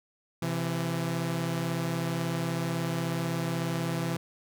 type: tone pair together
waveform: sawtooth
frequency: 130.81 / 167.07 Hz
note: C3 / E3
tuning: 0 / +24 cents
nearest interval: major third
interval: 424 cents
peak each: -29 / -26 dBFS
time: 0.42-4.17 s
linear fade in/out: 5 ms
effects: none